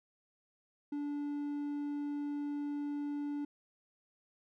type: tone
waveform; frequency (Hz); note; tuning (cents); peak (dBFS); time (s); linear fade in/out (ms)
triangle; 290; D4; -22; -33; 0.92-3.45; 5
effects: none